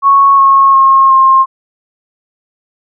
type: tone with pitch steps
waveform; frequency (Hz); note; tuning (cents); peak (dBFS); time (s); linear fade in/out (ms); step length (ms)
sine; 1105 / 1091 / 1077.3 / 1063.7; C#6 / C#6 / C#6 / C6; -6 / -28 / -50 / +28; -3; 0.02-1.46; 50; 360
effects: none